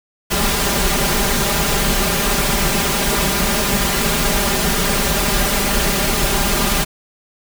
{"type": "noise with comb filter", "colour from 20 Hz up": "pink", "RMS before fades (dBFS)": -17, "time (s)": [0.3, 6.85], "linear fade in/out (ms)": 20, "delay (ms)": 5, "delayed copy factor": 0.95, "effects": []}